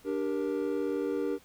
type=chord; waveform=triangle; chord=G minor; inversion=second; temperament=just; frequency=294 / 392 / 470.4 Hz; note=D4 / G4 / Bb4; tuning=+2 / 0 / +16 cents; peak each=-31 dBFS; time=0.04-1.39 s; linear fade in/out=50 ms; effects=pink hiss -59 dBFS RMS until 1.44 s